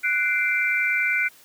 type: tone cluster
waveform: sine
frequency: 1484 / 2085 / 2345 Hz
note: F#6 / C7 / D7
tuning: +5 / -7 / -3 cents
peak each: -24 dBFS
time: 0.03-1.29 s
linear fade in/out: 20 ms
effects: white hiss -52 dBFS RMS until 1.44 s + high-pass 80 Hz 12 dB/octave